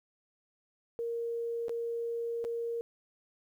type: tone with dropouts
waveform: sine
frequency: 466.2 Hz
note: A#4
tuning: in tune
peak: -32 dBFS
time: 0.99-2.81 s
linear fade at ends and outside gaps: 0 ms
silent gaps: 1.683-1.694 / 2.442-2.449 s
effects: 11-bit